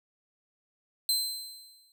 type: tone with exponential decay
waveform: sawtooth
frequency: 4100 Hz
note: C8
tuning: 36 cents flat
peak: -20 dBFS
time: 1.09-1.92 s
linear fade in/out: 1 ms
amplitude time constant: 180 ms
effects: none